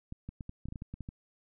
clicks, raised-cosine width 5 ms, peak -28 dBFS, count 12, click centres 0.124 / 0.29 / 0.408 / 0.494 / 0.656 / 0.686 / 0.724 / 0.758 / 0.821 / 0.94 / 1.007 / 1.089 s, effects none

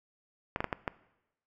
clicks, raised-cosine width 0.5 ms, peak -15 dBFS, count 5, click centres 0.561 / 0.605 / 0.643 / 0.728 / 0.878 s, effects noise-tail reverb RT60 0.9 s tail -19 dB re dry

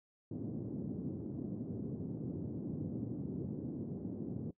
white band-pass noise, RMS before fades -41 dBFS, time 0.31-4.51 s, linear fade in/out 5 ms, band 100 to 320 Hz, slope 24 dB/octave, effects noise-tail reverb RT60 0.1 s tail -20 dB re dry

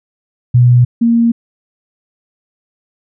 sine tone pair in turn, 122.7 / 232.7 Hz, B2 / A#3, -11 / -3 cents, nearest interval major seventh, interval 1108 cents, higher second, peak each -4 / -7 dBFS, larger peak first, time 0.54-0.85 / 1.01-1.32 s, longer neither, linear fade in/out 10 ms, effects none

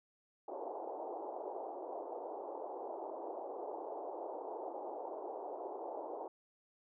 white band-pass noise, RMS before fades -44 dBFS, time 0.48-6.28 s, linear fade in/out 2 ms, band 330 to 870 Hz, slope 48 dB/octave, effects none

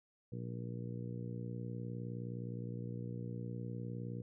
harmonic tone, 59.5 Hz, A#1, 36 cents sharp, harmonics 2 / 3 / 4 / 5 / 6 / 7 / 8, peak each -42 / -46 / -50 / -53 / -55 / -57 / -52 dBFS, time 0.32-4.22 s, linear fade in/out 5 ms, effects none

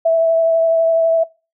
sine tone with vibrato, 657 Hz, E5, 6 cents flat, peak -10 dBFS, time 0.05-1.24 s, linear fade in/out 10 ms, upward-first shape sine, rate 12 Hz, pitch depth 11 cents each way, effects noise-tail reverb RT60 0.3 s tail -23 dB re dry

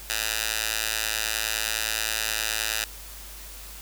10% pulse tone with high-pass filter, 109.6 Hz, A2, 6 cents flat, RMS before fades -28 dBFS, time 0.1-2.84 s, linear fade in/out 0 ms, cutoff 2200 Hz, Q 0.63, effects added 50 Hz sine -43 dBFS peak until 3.81 s + white hiss -43 dBFS RMS until 3.81 s

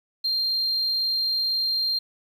sine tone, 4186 Hz, C8, in tune, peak -20 dBFS, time 0.24-1.99 s, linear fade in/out 10 ms, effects tanh soft clip ceiling -19 dBFS + 9-bit

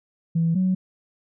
sine tone pair in turn, 165.4 / 186.01 Hz, E3 / F#3, +6 / +9 cents, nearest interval major second, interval 203 cents, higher second, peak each -17 dBFS, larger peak neither, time 0.35-0.55 / 0.55-0.75 s, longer neither, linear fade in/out 10 ms, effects tanh soft clip ceiling -13 dBFS

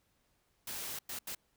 white noise bursts at uneven times, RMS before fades -41 dBFS, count 3, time 0.67-0.99 / 1.09-1.19 / 1.27-1.35 s, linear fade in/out 5 ms, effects pink hiss -75 dBFS RMS until 1.56 s

